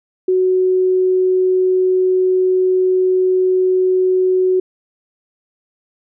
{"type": "tone", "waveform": "sine", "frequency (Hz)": 370.8, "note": "F#4", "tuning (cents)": 4, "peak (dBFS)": -11, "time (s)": [0.28, 4.6], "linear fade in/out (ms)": 5, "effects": []}